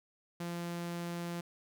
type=tone; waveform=sawtooth; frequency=172.1 Hz; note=F3; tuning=25 cents flat; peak=-33 dBFS; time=0.4-1.41 s; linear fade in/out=5 ms; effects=none